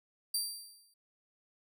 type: tone with exponential decay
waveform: 20% pulse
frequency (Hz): 4699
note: D8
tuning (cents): 0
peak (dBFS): -23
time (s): 0.34-0.94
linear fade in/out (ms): 5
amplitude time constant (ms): 130
effects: none